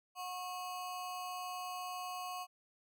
square ring-modulated tone, 909 Hz, A#5, 44 cents flat, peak -38 dBFS, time 0.15-2.47 s, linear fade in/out 50 ms, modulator 181 Hz, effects none

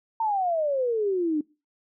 sine exponential sweep, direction down, 919 to 292.2 Hz, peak -22 dBFS, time 0.2-1.41 s, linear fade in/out 5 ms, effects noise-tail reverb RT60 0.3 s tail -23 dB re dry

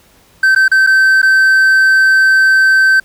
triangle tone with dropouts, 1548 Hz, G6, 22 cents flat, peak -4 dBFS, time 0.43-3 s, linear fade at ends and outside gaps 5 ms, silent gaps 0.55-0.56 / 0.681-0.715 / 0.866-0.871 / 1.218-1.228 s, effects pink hiss -48 dBFS RMS until 3.04 s

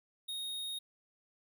square tone, 3729 Hz, A#7, in tune, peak -38 dBFS, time 0.28-0.79 s, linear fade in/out 10 ms, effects none

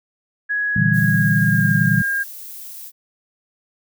sine tone with pitch glide, 1671 to 1615 Hz, G#6 to G#6, +10 to -49 cents, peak -18 dBFS, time 0.49-2.24 s, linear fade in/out 20 ms, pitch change -59 cents, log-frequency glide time 0.76-1.66 s
sine chord, E half-diminished seventh, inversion second, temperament equal, 116.54 / 146.83 / 164.81 / 196 Hz, Bb2 / D3 / E3 / G3, 0 / 0 / 0 / 0 cents, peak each -20 dBFS, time 0.76-2.02 s, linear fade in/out 5 ms
violet noise, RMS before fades -35 dBFS, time 0.92-2.92 s, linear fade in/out 50 ms
effects none

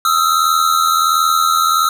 square tone pair together, 1265 / 1346.4 Hz, D#6 / E6, +28 / +36 cents, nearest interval minor second, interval 108 cents, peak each -15 / -15 dBFS, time 0.05-1.89 s, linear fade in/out 2 ms, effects none

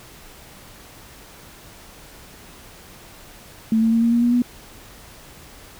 sine tone with pitch steps, 222.1 / 225.6 / 229.1 / 232.7 / 236.4 / 240.1 / 243.9 Hz, A3 / A3 / A#3 / A#3 / A#3 / B3 / B3, +16 / +44 / -30 / -3 / +24 / -49 / -21 cents, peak -14 dBFS, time 3.72-4.42 s, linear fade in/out 2 ms, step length 100 ms, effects pink hiss -44 dBFS RMS until 5.79 s

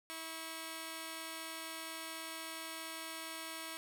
5% pulse tone pair together, 324.3 / 1100 Hz, E4 / C#6, -28 / -14 cents, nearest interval octave + major sixth, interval 2114 cents, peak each -33 / -35 dBFS, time 0.1-3.77 s, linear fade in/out 0 ms, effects none

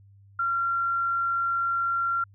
sine tone, 1374 Hz, F6, 29 cents flat, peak -23 dBFS, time 0.39-2.24 s, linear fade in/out 5 ms, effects added 99 Hz sine -51 dBFS peak until 2.34 s

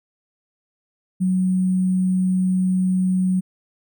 sine tone with sample-and-hold, 185 Hz, F#3, in tune, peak -16 dBFS, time 1.2-3.41 s, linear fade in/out 20 ms, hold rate 8820 Hz, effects none

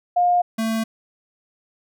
sine / square tone pair in turn, 710 / 223.6 Hz, F5 / A3, +28 / +28 cents, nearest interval octave + minor sixth, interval 2000 cents, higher first, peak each -14 / -21 dBFS, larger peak first, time 0.16-0.42 / 0.58-0.84 s, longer neither, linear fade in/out 10 ms, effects none

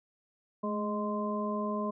harmonic tone with a mistuned harmonic, 207.9 Hz, G#3, 2 cents sharp, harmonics 1 / 2 / 3 / 5, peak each -33 / -38 / -37 / -36 dBFS, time 0.63-1.91 s, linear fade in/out 10 ms, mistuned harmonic 1, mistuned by +38 cents, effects none

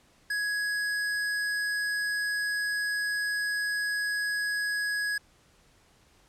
square tone, 1669 Hz, G#6, 8 cents sharp, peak -28 dBFS, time 0.3-5.18 s, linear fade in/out 5 ms, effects pink hiss -62 dBFS RMS until 6.28 s + low-pass 10000 Hz 12 dB/octave

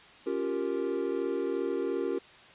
triangle chord, G half-diminished seventh, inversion second, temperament equal, 277.2 / 349.2 / 392 / 466.2 Hz, Db4 / F4 / G4 / Bb4, 0 / 0 / 0 / 0 cents, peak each -34 / -32 / -31 / -32 dBFS, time 0.26-2.19 s, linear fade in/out 10 ms, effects white hiss -53 dBFS RMS until 2.54 s + resampled to 8000 Hz

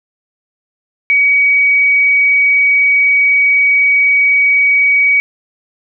sine tone, 2262 Hz, C#7, 34 cents sharp, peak -7 dBFS, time 1.1-5.2 s, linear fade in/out 0 ms, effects none

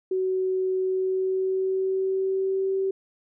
sine tone with pitch glide, 374.7 to 385 Hz, F#4 to G4, +22 to -31 cents, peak -22 dBFS, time 0.11-2.91 s, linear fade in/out 5 ms, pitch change +47 cents, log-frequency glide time 0.79-2.74 s, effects none

